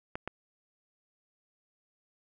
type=clicks; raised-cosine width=0.5 ms; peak=-20 dBFS; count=2; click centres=0.155 / 0.276 s; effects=none